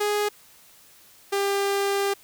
sawtooth tone pair in turn, 415.3 / 398.3 Hz, G#4 / G4, 0 / +28 cents, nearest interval minor second, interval 72 cents, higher first, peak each -18 dBFS, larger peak neither, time 0-0.29 / 1.32-2.14 s, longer second, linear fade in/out 10 ms, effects white hiss -53 dBFS RMS until 2.23 s

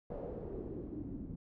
pink noise with low-pass filter sweep, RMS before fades -43 dBFS, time 0.1-1.36 s, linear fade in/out 5 ms, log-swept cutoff 590 to 230 Hz, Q 3.3, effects none

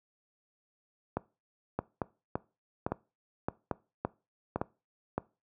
two click trains, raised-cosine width 1 ms, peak -16 / -16 dBFS, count 7 / 5, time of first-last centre 1.79-5.18 / 1.17-4.56 s, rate 1.77 / 1.18 Hz, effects noise-tail reverb RT60 0.3 s tail -21 dB re dry + high-pass 80 Hz 12 dB/octave

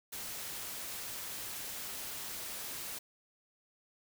white noise, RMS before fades -42 dBFS, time 0.12-2.99 s, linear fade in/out 10 ms, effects none

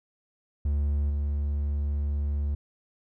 triangle tone with level steps, 72.3 Hz, D2, 27 cents flat, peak -21 / -23 dBFS, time 0.65-2.55 s, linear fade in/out 5 ms, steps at 1.1 s, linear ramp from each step 2 ms, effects none

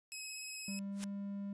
10% pulse tone with vibrato, 2557 Hz, D#7, 47 cents sharp, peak -34 dBFS, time 0.12-0.79 s, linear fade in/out 0 ms, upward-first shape square, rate 17 Hz, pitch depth 11 cents each way
triangle tone with pitch glide, 197.6 to 200 Hz, G3 to G3, +14 to +35 cents, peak -37 dBFS, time 0.68-1.53 s, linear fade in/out 2 ms, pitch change +21 cents, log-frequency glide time 0.78-1.05 s
white noise with exponential growth, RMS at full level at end -40 dBFS, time 0.92-1.04 s, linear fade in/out 0 ms, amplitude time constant 25 ms
effects resampled to 22050 Hz

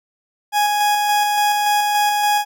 40% pulse tone with tremolo, 830.6 Hz, G#5, in tune, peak -13 dBFS, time 0.52-2.45 s, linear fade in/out 50 ms, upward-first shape square, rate 3.5 Hz, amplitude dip 25%, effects none

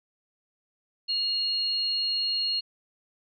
sine tone pair together, 2851 / 4279 Hz, F7 / C8, +35 / +38 cents, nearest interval perfect fifth, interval 703 cents, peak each -34 / -25 dBFS, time 1.08-2.61 s, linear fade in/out 20 ms, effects none

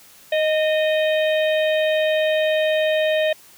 harmonic tone with a mistuned harmonic, 622.3 Hz, D#5, in tune, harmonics 1 / 3 / 4 / 5 / 6, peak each -17 / -27 / -29 / -31 / -33 dBFS, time 0.32-3.33 s, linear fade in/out 5 ms, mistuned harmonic 3, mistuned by -28 cents, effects white hiss -48 dBFS RMS until 3.57 s

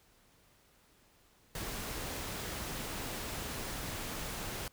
pink noise, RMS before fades -40 dBFS, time 1.55-4.68 s, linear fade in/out 2 ms, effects pink hiss -66 dBFS RMS until 4.72 s

